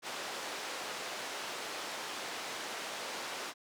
pink band-pass noise, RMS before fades -41 dBFS, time 0.02-3.54 s, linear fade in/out 50 ms, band 480 to 6700 Hz, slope 12 dB/octave, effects none

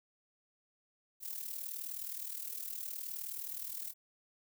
violet noise with amplitude modulation, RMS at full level -39 dBFS, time 1.2-3.94 s, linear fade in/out 50 ms, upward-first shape sine, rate 39.3 Hz, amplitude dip 70%, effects none

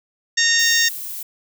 harmonic tone, 923 Hz, A#5, 17 cents flat, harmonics 2 / 3 / 4 / 5 / 6 / 7 / 8, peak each -18 / -27 / -22 / -28 / -20 / -22 / -27 dBFS, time 0.37-0.89 s, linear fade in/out 10 ms
violet noise, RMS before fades -30 dBFS, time 0.59-1.23 s, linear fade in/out 5 ms
effects none

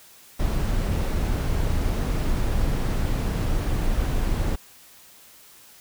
brown noise, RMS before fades -23 dBFS, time 0.39-4.56 s, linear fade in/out 10 ms, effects white hiss -50 dBFS RMS until 5.8 s

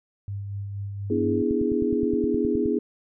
sine tone with tremolo, 100 Hz, G2, 35 cents sharp, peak -28 dBFS, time 0.28-1.42 s, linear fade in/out 0 ms, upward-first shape sine, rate 4.2 Hz, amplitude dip 30%
sine chord, E dominant seventh, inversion second, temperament equal, 246.9 / 293.7 / 329.6 / 415.3 Hz, B3 / D4 / E4 / G#4, 0 / 0 / 0 / 0 cents, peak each -26 / -28 / -27 / -25 dBFS, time 1.1-2.79 s, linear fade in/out 5 ms
click train, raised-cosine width 5 ms, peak -20 dBFS, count 12, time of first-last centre 1.51-2.658 s, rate 9.58 Hz
effects none

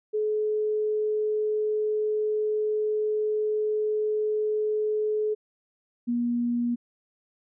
sine tone pair in turn, 427 / 239.4 Hz, G#4 / A#3, +48 / +46 cents, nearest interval minor seventh, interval 1002 cents, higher first, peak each -23 dBFS, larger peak neither, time 0.13-5.35 / 6.07-6.76 s, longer first, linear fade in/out 20 ms, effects none

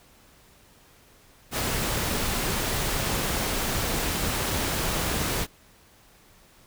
pink noise, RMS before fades -27 dBFS, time 1.51-5.47 s, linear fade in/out 50 ms, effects pink hiss -56 dBFS RMS until 6.66 s

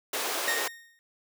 pink high-pass noise, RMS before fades -31 dBFS, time 0.13-0.68 s, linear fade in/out 5 ms, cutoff 390 Hz, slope 24 dB/octave
40% pulse tone with exponential decay, 1852 Hz, A#6, 12 cents flat, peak -23 dBFS, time 0.48-0.99 s, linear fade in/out 0 ms, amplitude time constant 110 ms
effects none

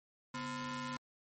sawtooth ring-modulated tone, 386.4 Hz, G4, 25 cents flat, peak -32 dBFS, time 0.34-0.97 s, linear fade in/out 5 ms, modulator 634 Hz, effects MP3 32 kbps

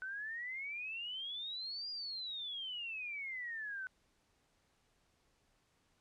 sine exponential two-way sweep, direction up then down, 1499 to 4889 to 1499 Hz, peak -40 dBFS, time 0.02-3.87 s, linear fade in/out 0 ms, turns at 1.9 s, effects pink hiss -75 dBFS RMS until 6 s + low-pass 9000 Hz 12 dB/octave

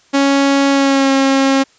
sawtooth tone with pitch glide, 277.2 to 270.7 Hz, C#4 to C#4, 0 to -41 cents, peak -6 dBFS, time 0.13-1.64 s, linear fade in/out 20 ms, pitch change -41 cents, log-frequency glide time 0.7-1.11 s, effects white hiss -51 dBFS RMS until 1.78 s + resampled to 16000 Hz

